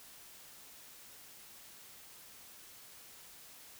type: silence
effects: white hiss -55 dBFS RMS until 3.79 s